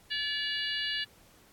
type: harmonic tone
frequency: 575 Hz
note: D5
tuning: 37 cents flat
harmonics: 3 / 4 / 5 / 6 / 7 / 8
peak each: -35 / -45 / -34 / -39 / -39 / -41 dBFS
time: 0.1-1.05 s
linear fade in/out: 20 ms
effects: pink hiss -60 dBFS RMS until 1.52 s + AAC 64 kbps